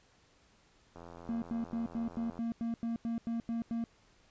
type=click train; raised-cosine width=1 ms; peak=-35 dBFS; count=122; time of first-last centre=0.96-2.38 s; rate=85.2 Hz
type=tone bursts; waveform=triangle; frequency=231 Hz; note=A#3; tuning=16 cents flat; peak=-30 dBFS; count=12; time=1.29-3.84 s; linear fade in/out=0 ms; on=130 ms; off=90 ms
effects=pink hiss -66 dBFS RMS until 4.3 s + resampled to 16000 Hz